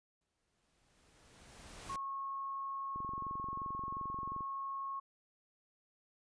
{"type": "noise with exponential growth", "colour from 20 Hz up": "pink", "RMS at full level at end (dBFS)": -47, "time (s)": [0.21, 1.96], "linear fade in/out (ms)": 2, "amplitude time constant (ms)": 380}
{"type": "tone", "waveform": "sine", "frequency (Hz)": 1092, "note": "C#6", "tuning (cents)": -26, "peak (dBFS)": -38, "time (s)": [1.89, 5], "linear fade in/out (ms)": 10}
{"type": "click train", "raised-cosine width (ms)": 3, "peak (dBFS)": -36, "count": 34, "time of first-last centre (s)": [2.96, 4.407], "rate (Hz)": 22.8}
{"effects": ["resampled to 22050 Hz"]}